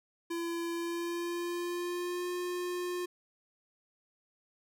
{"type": "tone with pitch glide", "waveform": "square", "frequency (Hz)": [338.5, 356.4], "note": ["E4", "F4"], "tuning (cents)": [46, 35], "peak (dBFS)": -34, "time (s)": [0.3, 3.06], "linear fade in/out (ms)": 10, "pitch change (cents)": 89, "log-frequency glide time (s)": [0.72, 2.29], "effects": []}